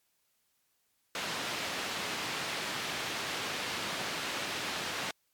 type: band-pass noise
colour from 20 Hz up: white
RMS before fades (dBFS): -36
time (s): 1.15-5.11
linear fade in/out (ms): 2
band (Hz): 120 to 3600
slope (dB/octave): 12
effects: white hiss -75 dBFS RMS until 5.33 s + MP3 96 kbps